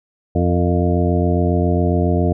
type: harmonic tone with a mistuned harmonic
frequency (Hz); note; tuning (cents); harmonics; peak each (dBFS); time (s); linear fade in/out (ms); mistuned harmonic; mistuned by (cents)
87.31; F2; 0; 1 / 2 / 3 / 4 / 5 / 7 / 8; -17 / -20 / -22 / -23 / -24 / -25 / -26; 0.35-2.33; 5; 5; +40
effects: none